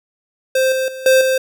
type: tone with level steps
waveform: square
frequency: 523 Hz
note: C5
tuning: 1 cent flat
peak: -13 / -17 / -28 / -9 / -14 dBFS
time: 0.55-1.38 s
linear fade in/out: 5 ms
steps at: 0.72 / 0.88 / 1.06 / 1.21 s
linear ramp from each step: 2 ms
effects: none